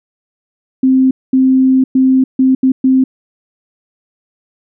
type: tone bursts at uneven times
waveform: sine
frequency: 261.6 Hz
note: C4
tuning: in tune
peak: -6 dBFS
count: 6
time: 0.83-1.11 / 1.33-1.84 / 1.95-2.24 / 2.39-2.55 / 2.63-2.72 / 2.84-3.04 s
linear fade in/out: 5 ms
effects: none